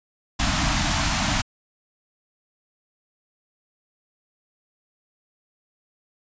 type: band-stop noise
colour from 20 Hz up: pink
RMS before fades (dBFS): -22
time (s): 0.39-1.42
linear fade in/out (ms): 10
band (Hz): 310 to 620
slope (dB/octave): 96
effects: resampled to 16000 Hz